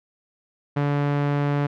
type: tone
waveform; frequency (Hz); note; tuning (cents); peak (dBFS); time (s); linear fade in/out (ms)
sawtooth; 144; D3; -34; -16; 0.76-1.67; 10
effects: low-pass 2000 Hz 12 dB/octave